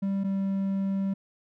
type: tone pair in turn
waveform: triangle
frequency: 196 / 194.76 Hz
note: G3 / G3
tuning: 0 / -11 cents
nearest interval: unison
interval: 11 cents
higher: first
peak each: -23 dBFS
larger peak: neither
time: 0.02-0.24 / 0.24-1.14 s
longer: second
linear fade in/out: 10 ms
effects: none